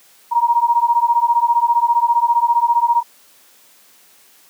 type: beating tone pair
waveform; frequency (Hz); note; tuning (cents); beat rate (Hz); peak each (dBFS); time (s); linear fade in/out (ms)
sine; 937 / 952; A#5 / A#5; +9 / +36; 15; -15; 0.31-3.03; 20
effects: white hiss -50 dBFS RMS until 4.49 s + high-pass 200 Hz 12 dB/octave